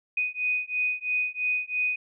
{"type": "beating tone pair", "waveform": "sine", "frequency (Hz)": [2489, 2492], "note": ["D#7", "D#7"], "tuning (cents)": [0, 2], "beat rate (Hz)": 3, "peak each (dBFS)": -28, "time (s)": [0.17, 1.96], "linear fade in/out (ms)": 5, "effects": []}